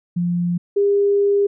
sine tone pair in turn, 174.61 / 403.2 Hz, F3 / G4, 0 / +49 cents, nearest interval octave + major second, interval 1449 cents, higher second, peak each -17 / -13 dBFS, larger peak second, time 0.16-0.58 / 0.76-1.47 s, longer second, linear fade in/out 10 ms, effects none

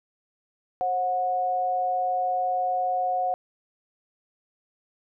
sine tone pair together, 533.5 / 731 Hz, C5 / F#5, +34 / -21 cents, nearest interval perfect fourth, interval 545 cents, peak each -31 / -23 dBFS, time 0.81-3.34 s, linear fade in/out 0 ms, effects none

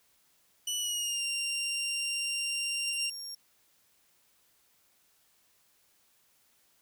20% pulse tone with pitch glide, 2960 to 2778 Hz, F#7 to F7, 0 to -10 cents, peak -25 dBFS, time 0.67-3.1 s, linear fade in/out 5 ms, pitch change -110 cents, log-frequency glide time 0.78-1.24 s
30% pulse tone, 5550 Hz, F8, 12 cents flat, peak -35 dBFS, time 2.87-3.35 s, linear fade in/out 5 ms
effects white hiss -68 dBFS RMS until 6.81 s

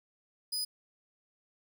sawtooth tone, 4978 Hz, D#8, in tune, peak -29 dBFS, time 0.52-0.65 s, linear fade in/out 10 ms, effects none

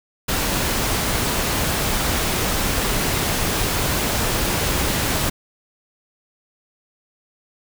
pink noise, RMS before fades -21 dBFS, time 0.28-5.3 s, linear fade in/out 10 ms, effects none

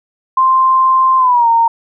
sine tone with pitch glide, 1046.5 to 921.6 Hz, C6 to A#5, 0 to -20 cents, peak -7 dBFS, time 0.37-1.68 s, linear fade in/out 5 ms, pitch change -220 cents, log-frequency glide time 1.18-1.48 s, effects none

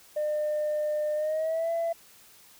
sine tone with pitch glide, 603 to 669.1 Hz, D5 to E5, +46 to +26 cents, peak -24 dBFS, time 0.16-1.93 s, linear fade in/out 10 ms, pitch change +180 cents, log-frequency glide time 1.15-1.71 s, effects tanh soft clip ceiling -23 dBFS + white hiss -55 dBFS RMS until 2.59 s

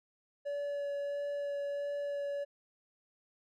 triangle tone with vibrato, 571 Hz, D5, 49 cents flat, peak -32 dBFS, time 0.45-2.45 s, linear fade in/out 20 ms, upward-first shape sine, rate 1.5 Hz, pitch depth 9 cents each way, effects none

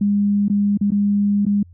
sine tone with dropouts, 203.4 Hz, G#3, 36 cents flat, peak -14 dBFS, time 0.01-1.63 s, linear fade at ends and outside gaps 5 ms, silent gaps 0.483-0.498 / 0.774-0.811 / 0.906-0.918 / 1.453-1.464 s, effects added 87 Hz sine -42 dBFS peak until 1.73 s

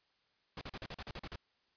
pink noise bursts, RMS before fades -44 dBFS, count 10, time 0.57-1.359 s, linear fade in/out 2 ms, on 42 ms, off 41 ms, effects white hiss -75 dBFS RMS until 1.76 s + resampled to 11025 Hz

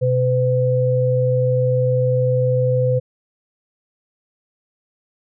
sine tone pair together, 126.4 / 506.5 Hz, B2 / B4, +41 / +44 cents, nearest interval 2 octaves, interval 2403 cents, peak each -17 dBFS, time 0.01-3 s, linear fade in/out 20 ms, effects none

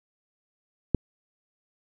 click, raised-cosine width 3 ms, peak -7 dBFS, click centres 0.947 s, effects none

